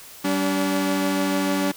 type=tone pair together; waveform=sawtooth; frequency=193.43 / 286.8 Hz; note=G3 / D4; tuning=-23 / -41 cents; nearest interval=perfect fifth; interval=682 cents; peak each=-21 / -18 dBFS; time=0.24-1.72 s; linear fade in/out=10 ms; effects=white hiss -43 dBFS RMS until 1.76 s